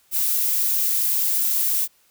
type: noise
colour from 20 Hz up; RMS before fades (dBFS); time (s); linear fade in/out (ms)
violet; -21; 0.11-1.88; 50
effects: white hiss -60 dBFS RMS until 2.1 s